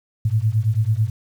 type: beating tone pair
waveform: sine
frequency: 105 / 114.1 Hz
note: G#2 / A#2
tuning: +19 / -37 cents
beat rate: 9.1 Hz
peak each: -19 dBFS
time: 0.25-1.1 s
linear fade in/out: 5 ms
effects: 8-bit